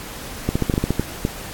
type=clicks; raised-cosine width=3 ms; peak=-5 dBFS; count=10; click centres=0.49 / 0.555 / 0.623 / 0.698 / 0.739 / 0.779 / 0.84 / 0.906 / 0.996 / 1.251 s; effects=pink hiss -34 dBFS RMS until 1.53 s + AAC 64 kbps